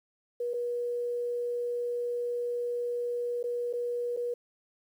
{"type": "tone with dropouts", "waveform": "sine", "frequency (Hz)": 482, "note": "B4", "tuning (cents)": -42, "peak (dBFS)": -29, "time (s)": [0.4, 4.34], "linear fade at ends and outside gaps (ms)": 5, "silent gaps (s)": [[0.535, 0.539], [3.429, 3.439], [3.729, 3.735], [4.165, 4.171]], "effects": ["10-bit"]}